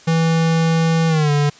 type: tone with pitch glide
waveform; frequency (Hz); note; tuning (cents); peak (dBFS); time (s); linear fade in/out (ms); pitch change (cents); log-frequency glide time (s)
square; 163.6 to 145.75; E3 to D3; -13 to -13; -14; 0.07-1.5; 10; -200; 1.08-1.31
effects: white hiss -45 dBFS RMS until 1.59 s + resampled to 16000 Hz